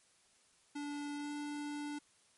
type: tone with pitch glide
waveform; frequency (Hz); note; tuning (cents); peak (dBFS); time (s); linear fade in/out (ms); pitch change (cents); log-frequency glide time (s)
square; 290 to 293; D4 to D4; -22 to -4; -40; 0.75-1.99; 10; +18; 1.14-1.32
effects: white hiss -69 dBFS RMS until 2.37 s + MP3 48 kbps